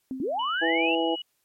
sine tone with exponential decay, 261.6 Hz, C4, in tune, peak -27 dBFS, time 0.11-0.53 s, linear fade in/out 1 ms, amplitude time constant 91 ms
sine linear sweep, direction up, 220 to 2816 Hz, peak -25 dBFS, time 0.2-0.95 s, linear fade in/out 2 ms
sine tone with pitch glide, 2960 to 2921 Hz, F#7 to F#7, 0 to -23 cents, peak -32 dBFS, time 0.39-1.22 s, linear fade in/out 5 ms, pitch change -23 cents, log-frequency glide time 0.7-1.01 s
harmonic tone, 164.81 Hz, E3, in tune, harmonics 2 / 3 / 4 / 5, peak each -26 / -28 / -31 / -29 dBFS, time 0.61-1.16 s, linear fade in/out 20 ms
effects white hiss -72 dBFS RMS until 1.44 s + MP3 64 kbps

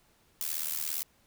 blue noise with amplitude modulation, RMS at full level -30 dBFS, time 0.41-1.03 s, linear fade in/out 0 ms, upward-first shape sine, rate 77.5 Hz, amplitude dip 90%, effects pink hiss -66 dBFS RMS until 1.26 s

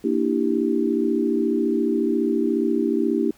sine chord, E half-diminished seventh, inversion second, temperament equal with one note detuned, 233.1 / 295.2 / 329.6 / 392 Hz, Bb3 / D4 / E4 / G4, 0 / +9 / 0 / 0 cents, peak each -24 dBFS, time 0.04-3.31 s, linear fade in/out 5 ms, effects pink hiss -55 dBFS RMS until 3.37 s

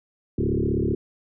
sine tone with frequency modulation, 231.6 Hz, A#3, 11 cents flat, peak -20 dBFS, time 0.38-0.95 s, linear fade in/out 5 ms, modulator 35.7 Hz, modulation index 4.9, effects none

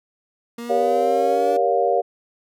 30% pulse linear sweep, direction up, 233.3 to 291.8 Hz, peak -27 dBFS, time 0.58-1.57 s, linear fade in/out 5 ms
sine chord, G half-diminished seventh, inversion none, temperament just, 392 / 470.4 / 564.5 / 705.6 Hz, G4 / Bb4 / Db5 / F5, 0 / +16 / +31 / +18 cents, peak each -24 / -21 / -22 / -20 dBFS, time 0.69-2.02 s, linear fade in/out 20 ms
effects none

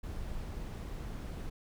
brown noise, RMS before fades -40 dBFS, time 0.03-1.5 s, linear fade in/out 10 ms, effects none

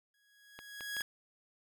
sawtooth tone with exponential growth, 1661.2 Hz, G#6, in tune, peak -30 dBFS, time 0.14-1.02 s, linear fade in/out 2 ms, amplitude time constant 190 ms
clicks, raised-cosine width 0.3 ms, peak -29 dBFS, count 4, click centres 0.59 / 0.808 / 0.967 / 1.008 s
effects none

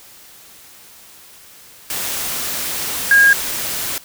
sine tone in noise, 1628 Hz, G#6, 35 cents flat, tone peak -7 dBFS, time 3.11-3.33 s, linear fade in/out 2 ms, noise white, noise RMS -23 dBFS, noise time 1.9-3.98 s, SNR +13 dB, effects white hiss -43 dBFS RMS until 4.04 s

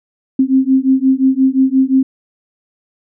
sine beating tone pair, 261.6 / 267.3 Hz, C4 / C4, 0 / +37 cents, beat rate 5.7 Hz, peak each -12 dBFS, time 0.39-2.03 s, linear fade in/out 5 ms, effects none

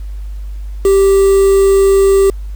triangle tone with quantisation, 391.2 Hz, G4, 4 cents flat, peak -4 dBFS, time 0.85-2.3 s, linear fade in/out 2 ms, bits 4, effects added 50 Hz sine -21 dBFS peak until 2.55 s + pink hiss -49 dBFS RMS until 2.55 s

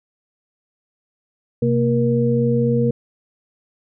sine tone cluster, 128.2 / 232 / 474.5 Hz, C3 / A#3 / A#4, -35 / -8 / +31 cents, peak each -19 dBFS, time 1.62-2.91 s, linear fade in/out 5 ms, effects none

